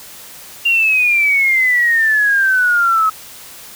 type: exponential sweep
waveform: sine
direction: down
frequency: 2794 to 1275 Hz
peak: -10 dBFS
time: 0.65-3.1 s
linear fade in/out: 10 ms
effects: white hiss -36 dBFS RMS until 3.75 s

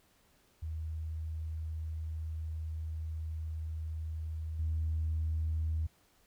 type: tone with level steps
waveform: sine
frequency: 79.4 Hz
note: D#2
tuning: 36 cents sharp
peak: -35 / -29 dBFS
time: 0.62-5.87 s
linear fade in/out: 10 ms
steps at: 4.59 s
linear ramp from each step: 5 ms
effects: tanh soft clip ceiling -25 dBFS + pink hiss -68 dBFS RMS until 6.26 s

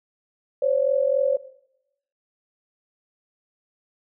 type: tone pair together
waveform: sine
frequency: 523.3 / 567 Hz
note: C5 / C#5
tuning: 0 / +39 cents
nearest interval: minor second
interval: 139 cents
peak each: -21 dBFS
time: 0.62-1.37 s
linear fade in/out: 5 ms
effects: noise-tail reverb RT60 0.8 s tail -18 dB re dry

